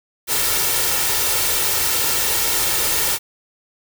white noise with comb filter, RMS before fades -19 dBFS, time 0.27-3.19 s, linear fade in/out 50 ms, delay 2.2 ms, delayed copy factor +0.55, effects none

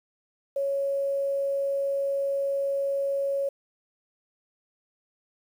sine tone with quantisation, 554.4 Hz, C#5, in tune, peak -24 dBFS, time 0.56-3.49 s, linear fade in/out 5 ms, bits 9, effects none

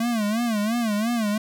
square tone with vibrato, 222.2 Hz, A3, 17 cents sharp, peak -22 dBFS, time 0-1.38 s, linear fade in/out 5 ms, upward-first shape sine, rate 2.9 Hz, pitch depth 140 cents each way, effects none

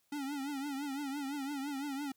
square tone with vibrato, 280 Hz, C#4, 18 cents sharp, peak -37 dBFS, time 0.12-2.12 s, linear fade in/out 5 ms, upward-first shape triangle, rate 5.9 Hz, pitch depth 110 cents each way, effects white hiss -75 dBFS RMS until 2.16 s

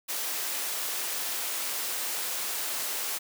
white high-pass noise, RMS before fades -32 dBFS, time 0.08-3.19 s, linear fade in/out 20 ms, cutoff 370 Hz, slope 12 dB/octave, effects none

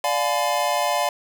square chord, D diminished seventh, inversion none, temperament just, 587.3 / 704.8 / 845.8 / 1014.9 Hz, D5 / F5 / Ab5 / Cb6, 0 / +16 / +31 / +47 cents, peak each -26 / -25 / -27 / -27 dBFS, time 0.04-1.09 s, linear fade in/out 2 ms, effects none

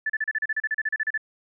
sine tone bursts, 1747 Hz, A6, 13 cents flat, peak -22 dBFS, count 16, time 0.06-1.177 s, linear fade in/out 5 ms, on 37 ms, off 35 ms, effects none

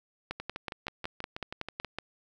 two click trains, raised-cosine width 0.3 ms, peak -21 / -18 dBFS, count 10 / 10, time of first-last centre 0.4-1.847 / 0.31-1.986 s, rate 6.22 / 5.37 Hz, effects 10-bit

